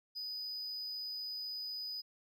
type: tone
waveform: triangle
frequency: 4978 Hz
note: D#8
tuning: in tune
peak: -38 dBFS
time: 0.15-2.02 s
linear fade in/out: 20 ms
effects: none